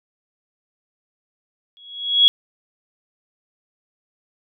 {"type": "tone with exponential growth", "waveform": "sine", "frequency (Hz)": 3335, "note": "G#7", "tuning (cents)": 7, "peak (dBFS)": -6, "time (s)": [1.77, 2.28], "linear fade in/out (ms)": 0, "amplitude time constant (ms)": 110, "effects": []}